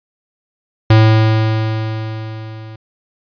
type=tone with level ramp; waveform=square; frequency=110 Hz; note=A2; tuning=in tune; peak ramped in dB=-5 to -31 dBFS; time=0.9-2.76 s; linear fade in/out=5 ms; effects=resampled to 11025 Hz